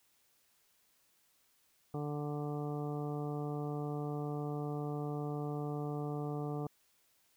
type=harmonic tone; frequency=147.3 Hz; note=D3; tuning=6 cents sharp; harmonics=1 / 2 / 3 / 4 / 5 / 6 / 7 / 8; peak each=-38 / -42 / -42 / -51 / -46 / -55 / -57 / -52 dBFS; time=1.94-6.67 s; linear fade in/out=2 ms; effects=white hiss -72 dBFS RMS until 7.36 s